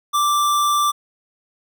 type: tone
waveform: square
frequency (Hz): 1174.7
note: D6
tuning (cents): 0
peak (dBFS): -16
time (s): 0.13-0.92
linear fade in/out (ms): 20
effects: none